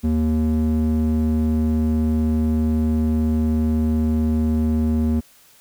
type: tone with band-pass filter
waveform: square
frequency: 78 Hz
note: D#2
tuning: 5 cents sharp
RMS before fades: -19 dBFS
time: 0.03-5.21 s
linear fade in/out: 20 ms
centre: 180 Hz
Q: 9.7
effects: white hiss -52 dBFS RMS until 5.6 s